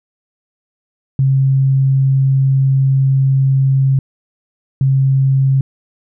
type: tone pair in turn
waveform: sine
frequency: 134.7 / 134.7 Hz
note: C#3 / C#3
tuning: -49 / -49 cents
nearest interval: unison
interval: 0 cents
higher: neither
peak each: -9 dBFS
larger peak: neither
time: 1.19-3.99 / 4.81-5.61 s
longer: first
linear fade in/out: 2 ms
effects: none